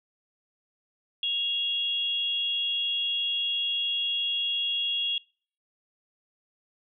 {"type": "tone pair together", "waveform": "sine", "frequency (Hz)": [2794, 3323], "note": ["F7", "G#7"], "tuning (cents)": [0, 0], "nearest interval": "minor third", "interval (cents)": 300, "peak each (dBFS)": [-32, -26], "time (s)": [1.23, 5.18], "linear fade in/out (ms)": 2, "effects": ["noise-tail reverb RT60 0.5 s tail -26 dB re dry"]}